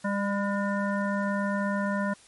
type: harmonic tone with a mistuned harmonic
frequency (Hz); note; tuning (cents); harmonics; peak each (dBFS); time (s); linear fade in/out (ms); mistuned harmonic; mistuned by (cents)
200.3; G3; +38; 1 / 3 / 5 / 7 / 9; -27 / -32 / -34 / -35 / -37; 0.04-2.14; 10; 7; +48
effects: white hiss -55 dBFS RMS until 2.27 s + MP3 48 kbps